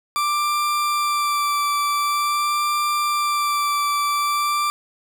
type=tone with vibrato; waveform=40% pulse; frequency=1174.7 Hz; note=D6; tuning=in tune; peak=-18 dBFS; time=0.16-4.7 s; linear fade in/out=0 ms; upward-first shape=sine; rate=0.46 Hz; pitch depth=15 cents each way; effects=none